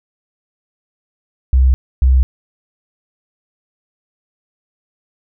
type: tone pair in turn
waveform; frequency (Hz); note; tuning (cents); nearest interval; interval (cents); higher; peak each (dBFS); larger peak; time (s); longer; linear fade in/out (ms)
sine; 64.7 / 64.7; C2 / C2; -19 / -19; unison; 0; neither; -7; neither; 1.53-1.74 / 2.02-2.23; neither; 0
effects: none